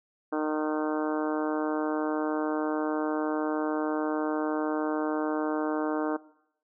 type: harmonic tone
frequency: 153.6 Hz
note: D#3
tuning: 22 cents flat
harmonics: 2 / 3 / 4 / 5 / 6 / 7 / 8 / 9 / 10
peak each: -29 / -33 / -35 / -37 / -39 / -40 / -41 / -42 / -43 dBFS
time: 0.32-6.17 s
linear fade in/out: 10 ms
effects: noise-tail reverb RT60 0.7 s tail -19 dB re dry